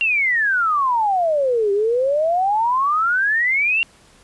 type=exponential two-way sweep; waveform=sine; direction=down then up; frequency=2794 to 392 to 2794 Hz; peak=-15 dBFS; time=0.01-3.83 s; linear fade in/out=0 ms; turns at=1.72 s; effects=pink hiss -51 dBFS RMS until 4.23 s + resampled to 24000 Hz